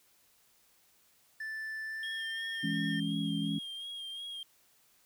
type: tone with pitch glide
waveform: triangle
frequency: 1760 to 1806.3 Hz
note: A6 to A6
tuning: 0 to +45 cents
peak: -35 dBFS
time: 1.4-3 s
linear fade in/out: 5 ms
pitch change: +45 cents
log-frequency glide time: 1.84-2.42 s
type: tone with vibrato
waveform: triangle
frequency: 3240 Hz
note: G#7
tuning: 43 cents flat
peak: -38 dBFS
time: 2.03-4.43 s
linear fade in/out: 2 ms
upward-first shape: sine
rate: 2.8 Hz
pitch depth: 35 cents each way
type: chord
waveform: sine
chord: C# minor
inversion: first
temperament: equal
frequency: 164.81 / 207.7 / 277.2 Hz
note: E3 / G#3 / C#4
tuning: 0 / 0 / 0 cents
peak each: -35 dBFS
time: 2.63-3.59 s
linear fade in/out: 10 ms
effects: white hiss -67 dBFS RMS until 5.05 s